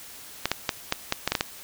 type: clicks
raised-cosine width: 0.2 ms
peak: -5 dBFS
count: 9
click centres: 0.456 / 0.516 / 0.692 / 0.924 / 1.124 / 1.276 / 1.32 / 1.352 / 1.409 s
effects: white hiss -44 dBFS RMS until 1.63 s